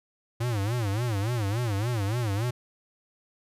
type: tone with vibrato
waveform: square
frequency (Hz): 110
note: A2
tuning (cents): 0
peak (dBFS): -26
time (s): 0.4-2.51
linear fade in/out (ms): 10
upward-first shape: sine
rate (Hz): 3.5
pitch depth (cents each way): 210
effects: resampled to 32000 Hz